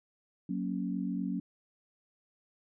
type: chord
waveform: sine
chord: F# major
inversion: none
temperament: equal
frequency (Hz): 185 / 233.1 / 277.2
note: F#3 / A#3 / C#4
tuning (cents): 0 / 0 / 0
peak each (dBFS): -34 / -37 / -36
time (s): 0.49-1.4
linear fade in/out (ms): 5
effects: none